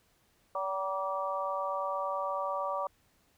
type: harmonic tone with a mistuned harmonic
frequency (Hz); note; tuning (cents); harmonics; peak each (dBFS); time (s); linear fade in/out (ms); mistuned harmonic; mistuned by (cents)
191; G3; -45; 3 / 4 / 5 / 6; -35 / -39 / -37 / -35; 0.55-2.87; 2; 6; +25
effects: pink hiss -69 dBFS RMS until 3.37 s